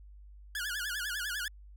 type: tone with vibrato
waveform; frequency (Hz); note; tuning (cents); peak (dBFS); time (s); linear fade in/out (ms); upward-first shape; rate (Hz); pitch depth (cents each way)
sawtooth; 1568; G6; 0; -30; 0.55-1.48; 2; sine; 10; 180
effects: added 50 Hz sine -49 dBFS peak until 1.76 s